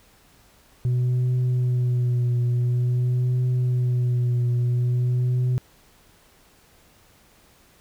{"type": "tone with vibrato", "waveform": "sine", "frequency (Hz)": 123.6, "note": "B2", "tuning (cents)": 2, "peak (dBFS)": -16, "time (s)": [0.85, 5.58], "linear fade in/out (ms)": 0, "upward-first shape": "triangle", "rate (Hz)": 0.48, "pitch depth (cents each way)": 34, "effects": ["tanh soft clip ceiling -18 dBFS", "pink hiss -56 dBFS RMS until 7.8 s"]}